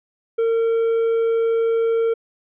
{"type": "tone with hard clipping", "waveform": "triangle", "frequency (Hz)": 456.4, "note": "A#4", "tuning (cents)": -37, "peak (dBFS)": -17, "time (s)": [0.38, 2.14], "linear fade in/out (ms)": 10, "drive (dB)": 6, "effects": ["resampled to 8000 Hz"]}